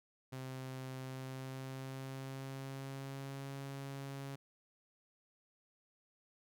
sawtooth tone with pitch glide, 130.81 to 137.55 Hz, C3 to C#3, 0 to -13 cents, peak -39 dBFS, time 0.32-4.36 s, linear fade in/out 10 ms, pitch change +87 cents, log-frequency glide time 1.02-3.56 s, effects none

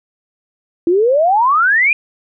sine exponential sweep, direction up, 329 to 2489 Hz, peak -9 dBFS, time 0.87-1.93 s, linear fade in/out 2 ms, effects none

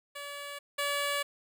10% pulse tone pair in turn, 572 / 572 Hz, D5 / D5, -46 / -46 cents, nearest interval unison, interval 0 cents, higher neither, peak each -31 / -21 dBFS, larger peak second, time 0.15-0.59 / 0.78-1.23 s, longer second, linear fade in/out 10 ms, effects none

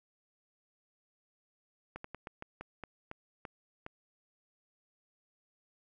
slowing click train, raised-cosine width 0.5 ms, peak -27 dBFS, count 10, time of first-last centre 1.96-3.864 s, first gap 84 ms, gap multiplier 1.22, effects none

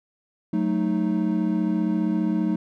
triangle chord, D# diminished, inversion first, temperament equal, 185 / 220 / 311.1 Hz, F#3 / A3 / D#4, 0 / 0 / 0 cents, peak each -23 dBFS, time 0.53-2.56 s, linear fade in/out 5 ms, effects none

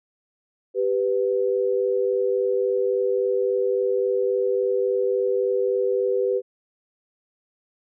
sine tone pair together, 392 / 495.6 Hz, G4 / B4, 0 / +6 cents, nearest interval major third, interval 406 cents, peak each -22 dBFS, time 0.74-6.42 s, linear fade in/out 50 ms, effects none

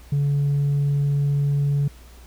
triangle tone with tanh clipping, 142.6 Hz, C#3, 49 cents sharp, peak -18 dBFS, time 0.12-1.88 s, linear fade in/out 5 ms, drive 6 dB, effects added 60 Hz sine -43 dBFS peak until 2.26 s + pink hiss -51 dBFS RMS until 2.26 s

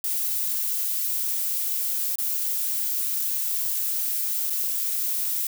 violet noise with dropouts, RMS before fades -26 dBFS, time 0.04-5.47 s, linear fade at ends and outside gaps 2 ms, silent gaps 2.157-2.184 / 4.499-4.503 s, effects none

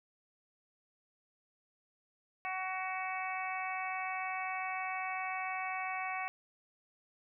harmonic tone, 374.4 Hz, F#4, 20 cents sharp, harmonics 2 / 3 / 4 / 5 / 6 / 7, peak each -39 / -42 / -48 / -45 / -41 / -45 dBFS, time 2.45-6.28 s, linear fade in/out 0 ms, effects none

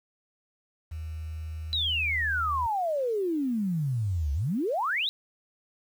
sine tone with pitch glide, 79.1 to 77.92 Hz, D#2 to D#2, +29 to +3 cents, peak -33 dBFS, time 0.91-2.67 s, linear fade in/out 10 ms, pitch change -26 cents, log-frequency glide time 2.03-2.23 s
sine exponential two-way sweep, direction down then up, 4000 to 67.3 to 4000 Hz, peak -25 dBFS, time 1.73-5.09 s, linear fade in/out 0 ms, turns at 4.33 s
effects 9-bit

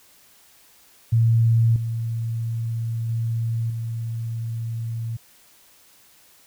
sine tone with level steps, 114.6 Hz, A#2, 29 cents flat, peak -14 / -23 / -21 / -25 dBFS, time 1.12-5.17 s, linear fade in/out 10 ms, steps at 1.76 / 3.09 / 3.7 s, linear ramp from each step 2 ms, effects white hiss -54 dBFS RMS until 6.46 s

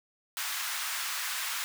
pink high-pass noise, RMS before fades -34 dBFS, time 0.37-1.64 s, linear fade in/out 0 ms, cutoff 1100 Hz, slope 24 dB/octave, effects none

